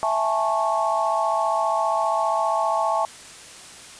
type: chord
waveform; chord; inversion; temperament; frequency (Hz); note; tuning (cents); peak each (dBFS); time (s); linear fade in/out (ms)
sine; A major seventh; second; just; 660 / 825 / 880 / 1100; E5 / G#5 / A5 / C#6; +2 / -12 / 0 / -14; -24 / -27 / -24 / -25; 0.03-3.05; 0
effects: white hiss -42 dBFS RMS until 3.99 s + resampled to 22050 Hz